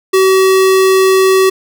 square tone, 380.1 Hz, F#4, 47 cents sharp, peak -7 dBFS, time 0.13-1.5 s, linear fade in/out 10 ms, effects none

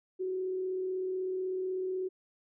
sine tone with frequency modulation, 372.8 Hz, F#4, 13 cents sharp, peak -31 dBFS, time 0.19-2.09 s, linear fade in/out 20 ms, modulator 36.1 Hz, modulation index 0.22, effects none

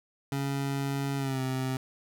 25% pulse tone with pitch glide, 138.59 to 130.81 Hz, C#3 to C3, 0 to 0 cents, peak -25 dBFS, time 0.32-1.77 s, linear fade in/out 2 ms, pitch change -100 cents, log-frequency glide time 1.17-1.41 s, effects none

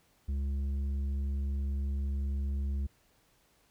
sine tone with tanh clipping, 69.3 Hz, C#2, in tune, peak -31 dBFS, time 0.28-2.87 s, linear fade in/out 10 ms, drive 7 dB, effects pink hiss -68 dBFS RMS until 3.7 s

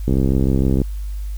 click train, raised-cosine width 3 ms, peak -5 dBFS, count 50, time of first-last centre 0.08-0.817 s, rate 66.5 Hz, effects added 50 Hz sine -23 dBFS peak until 1.37 s + white hiss -49 dBFS RMS until 1.37 s

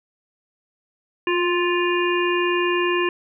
harmonic tone with a mistuned harmonic, 349.4 Hz, F4, 1 cent sharp, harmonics 1 / 3 / 5 / 7 / 8, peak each -20 / -25 / -27 / -28 / -29 dBFS, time 1.27-3.09 s, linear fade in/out 2 ms, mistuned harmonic 1, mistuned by +21 cents, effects none

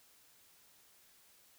silence, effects white hiss -65 dBFS RMS until 1.58 s

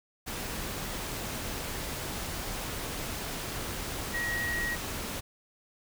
sine tone in noise, 1900 Hz, A#6, 33 cents sharp, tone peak -30 dBFS, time 4.13-4.76 s, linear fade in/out 20 ms, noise pink, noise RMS -36 dBFS, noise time 0.26-5.21 s, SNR +3 dB, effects none

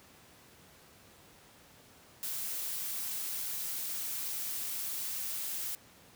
blue noise, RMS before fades -37 dBFS, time 2.23-5.75 s, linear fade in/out 0 ms, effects pink hiss -58 dBFS RMS until 6.15 s + high-pass 80 Hz 12 dB/octave

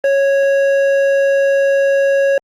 sine tone with hard clipping, 552 Hz, C#5, 7 cents flat, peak -12 dBFS, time 0.04-2.38 s, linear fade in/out 2 ms, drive 8 dB, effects Opus 32 kbps

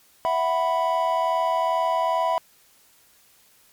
triangle chord, E suspended second, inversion none, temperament just, 659.3 / 741.7 / 988.9 Hz, E5 / F#5 / B5, 0 / +4 / +2 cents, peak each -22 / -25 / -21 dBFS, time 0.25-2.38 s, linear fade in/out 0 ms, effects white hiss -57 dBFS RMS until 3.72 s + MP3 96 kbps

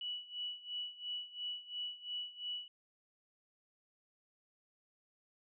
sine tone with tremolo, 2947 Hz, F#7, 8 cents flat, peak -37 dBFS, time 0.01-2.68 s, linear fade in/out 2 ms, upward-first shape sine, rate 2.9 Hz, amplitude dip 85%, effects none

